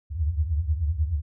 sine tone cluster, 71.7 / 78.2 / 88 Hz, D2 / D#2 / F2, -41 / +9 / +14 cents, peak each -27 / -25 / -29 dBFS, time 0.1-1.22 s, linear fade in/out 50 ms, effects none

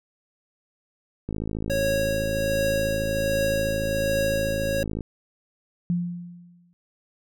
click train, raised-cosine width 3 ms, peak -17 dBFS, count 201, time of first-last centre 1.29-5.007 s, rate 53.8 Hz
square tone with tremolo, 550 Hz, C#5, 14 cents flat, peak -22 dBFS, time 1.7-4.83 s, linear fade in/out 0 ms, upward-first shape triangle, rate 1.3 Hz, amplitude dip 45%
sine tone with exponential decay, 174.61 Hz, F3, in tune, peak -19 dBFS, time 5.9-6.73 s, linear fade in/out 0 ms, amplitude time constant 180 ms
effects none

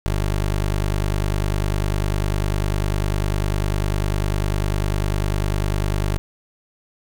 20% pulse tone, 50 Hz, G1, 35 cents sharp, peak -14 dBFS, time 0.06-6.18 s, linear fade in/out 0 ms, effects none

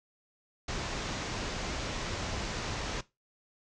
pink low-pass noise, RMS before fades -36 dBFS, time 0.68-3.01 s, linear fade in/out 5 ms, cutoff 7000 Hz, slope 48 dB/octave, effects noise-tail reverb RT60 0.2 s tail -17 dB re dry

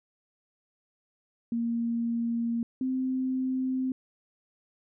sine tone pair in turn, 233.1 / 259.4 Hz, A#3 / C4, 0 / -15 cents, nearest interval major second, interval 185 cents, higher second, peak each -26 dBFS, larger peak neither, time 1.52-2.63 / 2.81-3.92 s, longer neither, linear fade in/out 2 ms, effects none

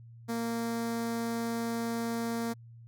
sawtooth tone with notch filter, 231.3 Hz, A#3, 13 cents flat, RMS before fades -33 dBFS, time 0.28-2.54 s, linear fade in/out 20 ms, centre 2800 Hz, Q 1.6, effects added 116 Hz sine -48 dBFS peak until 2.87 s

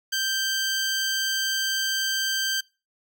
15% pulse tone, 1567 Hz, G6, 1 cent flat, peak -17 dBFS, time 0.12-2.61 s, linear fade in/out 10 ms, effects noise-tail reverb RT60 0.3 s tail -24 dB re dry

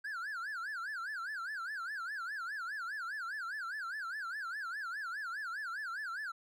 triangle tone with vibrato, 1532 Hz, G6, 40 cents flat, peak -36 dBFS, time 0.04-6.32 s, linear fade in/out 10 ms, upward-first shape sine, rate 4.9 Hz, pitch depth 240 cents each way, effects none

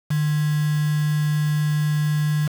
sine tone with quantisation, 150.7 Hz, D3, 45 cents sharp, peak -18 dBFS, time 0.1-2.48 s, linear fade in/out 10 ms, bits 5, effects none

